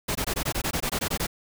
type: noise bursts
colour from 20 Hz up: pink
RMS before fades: -27 dBFS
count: 13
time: 0.08-1.269 s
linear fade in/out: 10 ms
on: 73 ms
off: 20 ms
effects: none